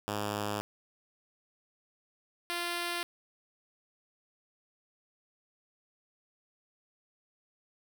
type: tone pair in turn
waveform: 5% pulse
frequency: 103.83 / 346.7 Hz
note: G#2 / F4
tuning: 0 / -13 cents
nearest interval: octave + major sixth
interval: 2087 cents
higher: second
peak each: -21 dBFS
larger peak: neither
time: 0.08-0.61 / 2.5-3.03 s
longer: neither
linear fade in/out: 0 ms
effects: none